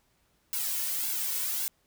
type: noise with flanger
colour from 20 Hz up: blue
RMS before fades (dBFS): -31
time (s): 0.53-1.68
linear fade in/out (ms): 0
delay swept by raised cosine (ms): 1.6 to 2.53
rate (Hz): 1.8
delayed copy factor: -0.95
effects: pink hiss -70 dBFS RMS until 1.86 s